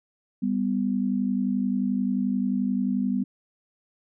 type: tone pair together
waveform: sine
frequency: 197.9 / 249.3 Hz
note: G3 / B3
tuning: +17 / +16 cents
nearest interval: major third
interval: 399 cents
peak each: -25 dBFS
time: 0.42-3.24 s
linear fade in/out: 10 ms
effects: none